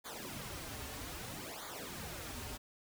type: noise with flanger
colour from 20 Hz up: pink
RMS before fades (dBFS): -45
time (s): 0.04-2.58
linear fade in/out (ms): 20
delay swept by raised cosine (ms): 0.36 to 6.06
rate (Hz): 0.62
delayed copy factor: -0.9
effects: none